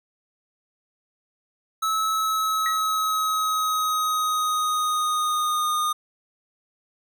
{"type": "tone with pitch glide", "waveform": "square", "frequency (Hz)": [1299, 1226.1], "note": ["E6", "D#6"], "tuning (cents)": [-26, -26], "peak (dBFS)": -22, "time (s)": [1.82, 5.93], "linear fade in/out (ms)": 10, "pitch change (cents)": -100, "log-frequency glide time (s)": [2.01, 5.73]}
{"type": "tone with exponential decay", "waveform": "sine", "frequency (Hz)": 1916, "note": "A#6", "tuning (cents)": 47, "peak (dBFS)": -23, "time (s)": [2.66, 2.83], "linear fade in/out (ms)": 1, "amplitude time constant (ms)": 36}
{"effects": []}